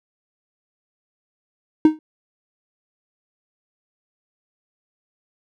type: tone with exponential decay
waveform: triangle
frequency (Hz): 311.1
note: D#4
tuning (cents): 0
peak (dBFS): -3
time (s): 1.85-1.99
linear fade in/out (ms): 2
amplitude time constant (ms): 29
effects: none